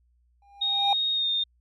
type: tone with exponential growth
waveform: triangle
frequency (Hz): 804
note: G5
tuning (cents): +44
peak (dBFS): -17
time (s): 0.42-0.93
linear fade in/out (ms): 2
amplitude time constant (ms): 110
type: tone with pitch glide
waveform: sine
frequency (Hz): 3729 to 3650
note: A#7 to A#7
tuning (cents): 0 to -37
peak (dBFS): -23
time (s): 0.61-1.44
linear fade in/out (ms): 10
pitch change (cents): -37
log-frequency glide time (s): 1.13-1.29
effects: added 60 Hz sine -62 dBFS peak until 1.6 s

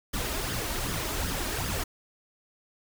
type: noise with flanger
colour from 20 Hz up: pink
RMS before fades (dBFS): -31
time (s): 0.13-1.84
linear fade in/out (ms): 10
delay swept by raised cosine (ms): 0.59 to 3.29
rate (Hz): 2.6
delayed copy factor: +0.6
effects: none

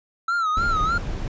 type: tone with vibrato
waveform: triangle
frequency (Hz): 1318.5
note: E6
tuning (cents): 0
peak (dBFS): -18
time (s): 0.28-0.98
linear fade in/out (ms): 5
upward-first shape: sine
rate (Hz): 3.3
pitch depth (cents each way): 110
type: noise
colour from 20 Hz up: brown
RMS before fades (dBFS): -27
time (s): 0.57-1.28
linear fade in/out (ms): 2
effects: resampled to 16000 Hz

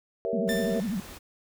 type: chord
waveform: sine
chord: G diminished seventh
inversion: none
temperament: equal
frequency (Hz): 392 / 466.2 / 554.4 / 659.3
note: G4 / Bb4 / Db5 / Fb5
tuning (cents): 0 / 0 / 0 / 0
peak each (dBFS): -35 / -30 / -34 / -32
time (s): 0.25-0.8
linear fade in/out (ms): 0
type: tone with vibrato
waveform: sine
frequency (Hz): 208.1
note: G#3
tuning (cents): +4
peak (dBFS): -27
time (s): 0.33-1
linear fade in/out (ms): 2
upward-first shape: triangle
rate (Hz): 12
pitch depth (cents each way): 300
type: noise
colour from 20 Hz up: pink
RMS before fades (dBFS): -44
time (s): 0.47-1.19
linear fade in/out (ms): 20
type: tone with exponential decay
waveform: sawtooth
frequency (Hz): 1781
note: A6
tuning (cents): +21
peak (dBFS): -25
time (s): 0.49-1.14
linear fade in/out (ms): 1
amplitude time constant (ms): 140
effects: none

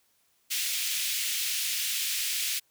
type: high-pass noise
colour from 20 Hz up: pink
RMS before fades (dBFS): -30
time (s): 0.5-2.6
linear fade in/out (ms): 20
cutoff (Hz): 2400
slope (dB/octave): 24
effects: white hiss -69 dBFS RMS until 2.7 s

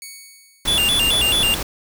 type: tone with exponential decay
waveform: 10% pulse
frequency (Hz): 2230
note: C#7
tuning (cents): +10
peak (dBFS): -23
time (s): 0.02-1.13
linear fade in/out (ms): 1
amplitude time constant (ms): 240
type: noise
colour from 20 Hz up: pink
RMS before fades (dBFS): -25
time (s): 0.65-1.63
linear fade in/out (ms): 5
type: tone with vibrato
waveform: square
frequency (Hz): 3105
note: G7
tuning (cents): -17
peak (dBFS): -16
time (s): 0.67-1.55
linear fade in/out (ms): 10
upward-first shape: square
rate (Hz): 4.6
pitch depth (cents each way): 180
effects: none

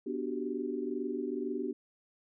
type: chord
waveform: sine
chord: G major seventh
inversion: first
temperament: equal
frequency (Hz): 246.9 / 293.7 / 370 / 392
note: B3 / D4 / F#4 / G4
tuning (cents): 0 / 0 / 0 / 0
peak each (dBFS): -38 / -38 / -38 / -38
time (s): 0.06-1.73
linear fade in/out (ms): 10
effects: none

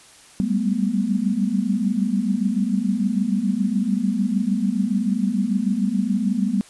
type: tone cluster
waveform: sine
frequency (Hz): 192.4 / 199.2 / 217.6 / 245.3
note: G3 / G3 / A3 / B3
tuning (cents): -32 / +28 / -19 / -12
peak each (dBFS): -24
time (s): 0.4-6.61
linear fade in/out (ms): 0
effects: white hiss -48 dBFS RMS until 6.69 s + resampled to 24000 Hz

